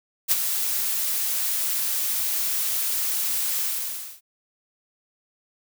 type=noise with ADSR envelope; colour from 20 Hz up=blue; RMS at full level=-18 dBFS; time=0.28-4.21 s; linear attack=36 ms; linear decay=29 ms; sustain=-7 dB; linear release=600 ms; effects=none